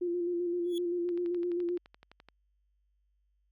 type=tone with vibrato; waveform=sine; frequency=349.2 Hz; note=F4; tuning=in tune; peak=-29 dBFS; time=0.01-1.78 s; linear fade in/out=10 ms; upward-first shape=square; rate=7.7 Hz; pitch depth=26 cents each way
type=tone with exponential growth; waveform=45% pulse; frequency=3377 Hz; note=G#7; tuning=28 cents sharp; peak=-38 dBFS; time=0.64-0.78 s; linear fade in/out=1 ms; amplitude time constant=29 ms
type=click train; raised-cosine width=0.3 ms; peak=-36 dBFS; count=15; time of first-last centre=1.09-2.287 s; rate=11.7 Hz
effects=added 50 Hz sine -70 dBFS peak until 3.51 s